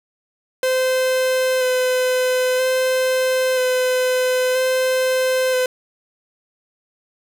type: tone with vibrato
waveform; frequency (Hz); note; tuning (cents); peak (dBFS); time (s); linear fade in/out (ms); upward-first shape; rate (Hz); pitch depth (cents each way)
45% pulse; 512; C5; -38; -16; 0.63-5.66; 2; square; 0.51; 13
effects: none